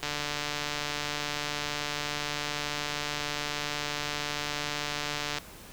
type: click train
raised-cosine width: 0.2 ms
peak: -14 dBFS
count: 788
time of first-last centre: 0.03-5.384 s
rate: 147 Hz
effects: pink hiss -48 dBFS RMS until 5.72 s